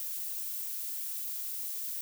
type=noise; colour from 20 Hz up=violet; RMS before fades=-37 dBFS; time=0-2.01 s; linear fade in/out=0 ms; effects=none